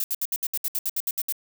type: noise bursts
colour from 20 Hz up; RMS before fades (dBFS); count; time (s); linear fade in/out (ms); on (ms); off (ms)
violet; -26; 13; 0-1.324; 2; 40; 67
effects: none